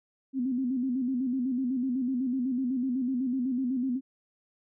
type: tone with vibrato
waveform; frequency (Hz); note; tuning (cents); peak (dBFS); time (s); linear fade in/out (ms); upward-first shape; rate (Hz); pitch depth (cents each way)
sine; 255.1; C4; -44; -26; 0.33-4.01; 50; square; 8; 77
effects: none